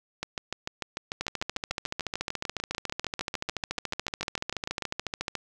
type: two click trains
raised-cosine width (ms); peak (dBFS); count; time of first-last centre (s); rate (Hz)
0.2; -13 / -14; 59 / 32; 1.21-5.353 / 0.23-4.823; 14 / 6.75
effects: none